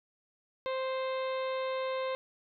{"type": "harmonic tone", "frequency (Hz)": 523.3, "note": "C5", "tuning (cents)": 0, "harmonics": [1, 2, 3, 4, 5, 6, 7, 8], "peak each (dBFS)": [-32, -38, -48, -45, -49, -53, -49, -54], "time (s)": [0.66, 2.15], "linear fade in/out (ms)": 0, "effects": []}